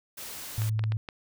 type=noise; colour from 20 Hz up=white; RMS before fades=-40 dBFS; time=0.17-0.7 s; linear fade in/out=10 ms
type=tone; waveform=sine; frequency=109 Hz; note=A2; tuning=16 cents flat; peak=-25 dBFS; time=0.58-0.97 s; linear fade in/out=0 ms
type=clicks; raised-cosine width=0.3 ms; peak=-21 dBFS; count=5; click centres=0.619 / 0.793 / 0.839 / 0.921 / 1.088 s
effects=none